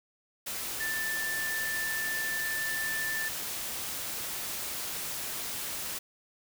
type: tone in noise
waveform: sine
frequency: 1768 Hz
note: A6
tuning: 8 cents sharp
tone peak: -31 dBFS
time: 0.8-3.29 s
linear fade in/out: 10 ms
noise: white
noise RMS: -36 dBFS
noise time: 0.46-5.99 s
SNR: +2 dB
effects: none